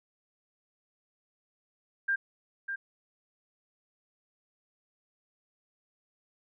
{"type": "tone with echo", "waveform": "sine", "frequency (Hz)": 1594, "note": "G6", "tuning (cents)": 28, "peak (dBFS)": -25, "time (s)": [2.08, 2.16], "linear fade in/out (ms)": 10, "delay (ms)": 600, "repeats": 1, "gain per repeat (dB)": -7, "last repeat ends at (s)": 2.76, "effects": []}